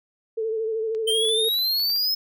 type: tone with vibrato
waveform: sine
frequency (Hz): 443.4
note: A4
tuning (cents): +13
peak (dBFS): -23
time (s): 0.37-1.49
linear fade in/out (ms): 10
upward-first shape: sine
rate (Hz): 13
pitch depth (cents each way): 39
type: clicks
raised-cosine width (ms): 0.2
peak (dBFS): -28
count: 10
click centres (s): 0.949 / 1.252 / 1.289 / 1.445 / 1.488 / 1.542 / 1.588 / 1.798 / 1.9 / 1.961
type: exponential sweep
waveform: square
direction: up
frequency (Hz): 3105 to 5200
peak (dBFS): -21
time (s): 1.07-2.15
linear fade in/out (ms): 10
effects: none